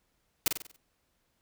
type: noise with echo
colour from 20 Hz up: white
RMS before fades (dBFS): -24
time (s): 0.46-0.48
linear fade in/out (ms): 2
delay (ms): 47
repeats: 6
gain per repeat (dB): -6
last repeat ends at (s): 0.762
effects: pink hiss -75 dBFS RMS until 1.41 s